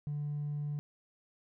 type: tone with hard clipping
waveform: sine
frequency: 146.83 Hz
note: D3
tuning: in tune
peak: -34 dBFS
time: 0.07-0.79 s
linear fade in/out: 0 ms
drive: 1 dB
effects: none